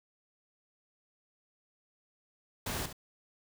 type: noise with echo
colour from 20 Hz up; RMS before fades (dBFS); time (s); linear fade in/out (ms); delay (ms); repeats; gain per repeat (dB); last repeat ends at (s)
pink; -36; 2.66-2.86; 5; 69; 1; -10; 2.929
effects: none